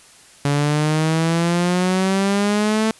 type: exponential sweep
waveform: sawtooth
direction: up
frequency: 141.7 to 222 Hz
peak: -12 dBFS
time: 0.45-2.91 s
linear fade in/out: 2 ms
effects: white hiss -47 dBFS RMS until 2.99 s + resampled to 24000 Hz